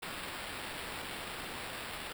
violet noise with sample-and-hold, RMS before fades -42 dBFS, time 0.02-2.13 s, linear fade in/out 10 ms, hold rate 6300 Hz, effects none

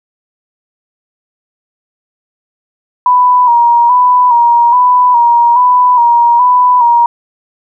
sine tone with vibrato, 969 Hz, B5, 33 cents flat, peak -4 dBFS, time 3.06-7.06 s, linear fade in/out 2 ms, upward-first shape square, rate 1.2 Hz, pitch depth 43 cents each way, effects none

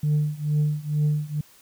sine tone with tremolo, 150 Hz, D3, 37 cents sharp, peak -15 dBFS, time 0.03-1.41 s, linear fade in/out 5 ms, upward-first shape triangle, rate 2.2 Hz, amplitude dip 95%, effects tanh soft clip ceiling -16 dBFS + white hiss -54 dBFS RMS until 1.61 s

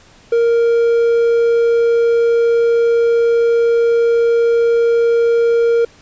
triangle tone, 466.2 Hz, A#4, in tune, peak -8 dBFS, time 0.32-5.85 s, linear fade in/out 5 ms, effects pink hiss -46 dBFS RMS until 6.01 s + resampled to 16000 Hz

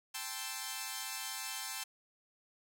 5% pulse chord, A minor seventh, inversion third, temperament equal, 784 / 880 / 1046.5 / 1318.5 Hz, G5 / A5 / C6 / E6, 0 / 0 / 0 / 0 cents, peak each -33 / -32 / -32 / -35 dBFS, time 0.14-1.84 s, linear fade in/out 10 ms, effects none

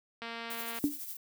click train, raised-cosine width 0.3 ms, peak -25 dBFS, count 132, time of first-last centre 0.22-0.787 s, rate 231 Hz
violet noise with tremolo, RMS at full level -39 dBFS, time 0.5-1.17 s, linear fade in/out 5 ms, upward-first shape triangle, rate 12 Hz, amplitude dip 60%
sine tone with exponential decay, 290 Hz, D4, 22 cents flat, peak -21 dBFS, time 0.84-0.99 s, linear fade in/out 0 ms, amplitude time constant 31 ms
effects high-pass 60 Hz 12 dB/octave

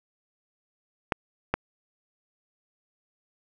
clicks, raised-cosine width 0.5 ms, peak -8 dBFS, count 2, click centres 1.122 / 1.54 s, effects none

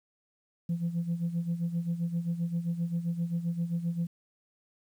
sine tone with tremolo, 170 Hz, F3, 46 cents flat, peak -24 dBFS, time 0.69-4.07 s, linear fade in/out 5 ms, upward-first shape sine, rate 7.6 Hz, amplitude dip 75%, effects tanh soft clip ceiling -24 dBFS + 10-bit

